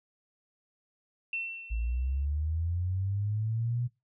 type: tone with exponential decay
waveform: sine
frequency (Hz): 2698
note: E7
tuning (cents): +40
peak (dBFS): -30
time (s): 1.33-2.25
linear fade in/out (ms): 2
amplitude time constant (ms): 200
type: linear sweep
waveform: sine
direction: up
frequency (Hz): 53.4 to 123.3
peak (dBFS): -28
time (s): 1.7-3.88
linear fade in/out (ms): 20
effects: noise-tail reverb RT60 0.2 s tail -18 dB re dry